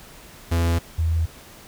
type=tone pair in turn; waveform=45% pulse / sine; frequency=84.4 / 81.57 Hz; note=E2 / E2; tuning=+41 / -18 cents; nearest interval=minor second; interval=59 cents; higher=first; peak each=-18 dBFS; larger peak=neither; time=0.51-0.79 / 0.98-1.26 s; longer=neither; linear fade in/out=10 ms; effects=pink hiss -45 dBFS RMS until 1.67 s